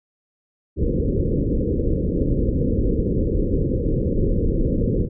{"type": "low-pass noise", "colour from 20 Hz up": "pink", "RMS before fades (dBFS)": -20, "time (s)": [0.76, 5.09], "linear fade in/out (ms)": 50, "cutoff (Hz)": 530, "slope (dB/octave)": 96, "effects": []}